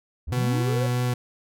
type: linear sweep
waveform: triangle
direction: up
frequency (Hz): 58.27 to 554.4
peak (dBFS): -26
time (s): 0.27-0.87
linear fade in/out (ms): 10
type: tone with vibrato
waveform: 40% pulse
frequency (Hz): 123.5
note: B2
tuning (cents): 0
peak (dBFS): -21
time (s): 0.32-1.14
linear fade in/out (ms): 5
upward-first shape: triangle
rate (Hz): 3.2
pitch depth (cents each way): 12
effects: none